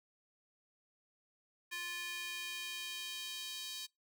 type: tone with high-pass filter sweep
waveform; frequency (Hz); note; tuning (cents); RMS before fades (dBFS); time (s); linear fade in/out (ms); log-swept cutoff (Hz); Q
square; 349.2; F4; 0; -43; 1.71-3.87; 20; 2000 to 3800; 2.1
effects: noise-tail reverb RT60 0.2 s tail -25 dB re dry